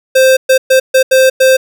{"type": "tone bursts at uneven times", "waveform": "square", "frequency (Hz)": 523.3, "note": "C5", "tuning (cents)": 0, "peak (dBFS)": -5, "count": 6, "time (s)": [[0.15, 0.37], [0.49, 0.58], [0.7, 0.8], [0.94, 1.03], [1.11, 1.3], [1.4, 1.57]], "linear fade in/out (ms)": 10, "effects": []}